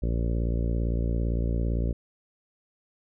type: harmonic tone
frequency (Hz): 57.7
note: A#1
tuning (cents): -17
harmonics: 1 / 2 / 3 / 4 / 5 / 6 / 7 / 8 / 9 / 10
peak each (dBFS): -25 / -31 / -35 / -37 / -39 / -41 / -42 / -43 / -44 / -45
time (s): 0.02-1.93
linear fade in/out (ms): 10
effects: none